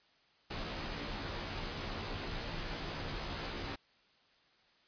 pink noise with comb filter, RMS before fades -40 dBFS, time 0.5-3.76 s, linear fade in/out 10 ms, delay 16 ms, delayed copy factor -0.7, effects white hiss -68 dBFS RMS until 4.87 s + resampled to 11025 Hz

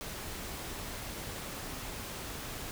pink noise, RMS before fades -41 dBFS, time 0.01-2.71 s, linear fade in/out 0 ms, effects none

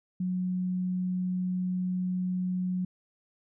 sine tone, 182.7 Hz, F#3, 22 cents flat, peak -27 dBFS, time 0.2-2.85 s, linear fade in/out 5 ms, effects none

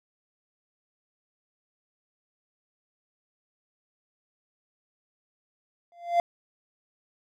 triangle tone with exponential growth, 691 Hz, F5, 19 cents flat, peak -14 dBFS, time 5.92-6.2 s, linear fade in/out 1 ms, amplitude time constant 59 ms, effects none

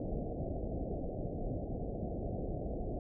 pink low-pass noise, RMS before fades -38 dBFS, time 0-2.99 s, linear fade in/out 2 ms, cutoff 730 Hz, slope 96 dB/octave, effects none

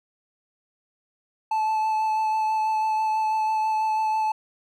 triangle tone with vibrato, 871 Hz, A5, 18 cents flat, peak -19 dBFS, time 1.51-4.32 s, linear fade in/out 5 ms, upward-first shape sine, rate 6.1 Hz, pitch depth 13 cents each way, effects none

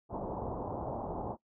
white low-pass noise, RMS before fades -38 dBFS, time 0.09-1.37 s, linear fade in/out 50 ms, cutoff 940 Hz, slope 48 dB/octave, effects noise-tail reverb RT60 0.1 s tail -19 dB re dry

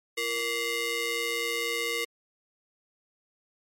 sawtooth ring-modulated tone, 812 Hz, G#5, 39 cents flat, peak -20 dBFS, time 0.17-2.05 s, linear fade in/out 10 ms, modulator 1280 Hz, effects high-pass 400 Hz 12 dB/octave + MP3 64 kbps

